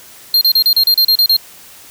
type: tone bursts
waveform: square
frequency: 4200 Hz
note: C8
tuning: 6 cents sharp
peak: -8 dBFS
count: 10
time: 0.34-1.366 s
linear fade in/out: 2 ms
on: 72 ms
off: 34 ms
effects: white hiss -39 dBFS RMS until 1.9 s